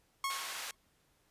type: tone with exponential decay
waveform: sawtooth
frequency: 1093 Hz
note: C#6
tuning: 25 cents flat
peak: -27 dBFS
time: 0.24-0.75 s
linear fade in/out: 2 ms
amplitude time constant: 110 ms
type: band-pass noise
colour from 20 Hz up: pink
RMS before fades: -42 dBFS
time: 0.3-0.71 s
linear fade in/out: 2 ms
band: 1100 to 12000 Hz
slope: 12 dB/octave
effects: pink hiss -72 dBFS RMS until 1.3 s + resampled to 32000 Hz